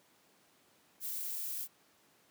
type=noise; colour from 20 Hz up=violet; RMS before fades=-39 dBFS; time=1-1.68 s; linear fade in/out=50 ms; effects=pink hiss -67 dBFS RMS until 2.3 s + high-pass 200 Hz 12 dB/octave